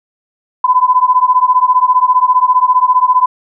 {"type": "beating tone pair", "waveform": "sine", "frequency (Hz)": [1000, 1015], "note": ["B5", "B5"], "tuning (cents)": [21, 47], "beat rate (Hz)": 15, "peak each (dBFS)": -10, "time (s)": [0.64, 3.26], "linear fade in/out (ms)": 5, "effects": []}